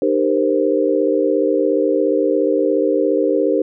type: chord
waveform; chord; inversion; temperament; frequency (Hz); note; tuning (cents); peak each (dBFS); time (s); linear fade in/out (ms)
sine; C minor seventh; first; equal with one note detuned; 303.8 / 392 / 466.2 / 523.3; Eb4 / G4 / Bb4 / C5; -41 / 0 / 0 / 0; -19; 0.02-3.62; 2
effects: none